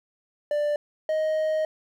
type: tone pair in turn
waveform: triangle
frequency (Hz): 590 / 625.1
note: D5 / D#5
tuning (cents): +8 / +8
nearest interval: minor second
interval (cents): 100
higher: second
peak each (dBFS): -20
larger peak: neither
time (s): 0.51-0.76 / 1.09-1.65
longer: second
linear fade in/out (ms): 2
effects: 10-bit